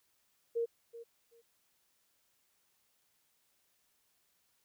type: tone with echo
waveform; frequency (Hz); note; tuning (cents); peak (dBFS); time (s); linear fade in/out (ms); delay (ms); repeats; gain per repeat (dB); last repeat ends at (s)
sine; 465.2; A#4; -4; -30; 0.55-0.66; 20; 380; 2; -15; 1.42
effects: white hiss -75 dBFS RMS until 4.64 s